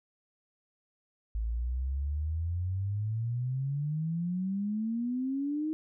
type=exponential sweep; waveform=sine; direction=up; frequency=53.5 to 316.8 Hz; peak=-29 dBFS; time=1.35-5.73 s; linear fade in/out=0 ms; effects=none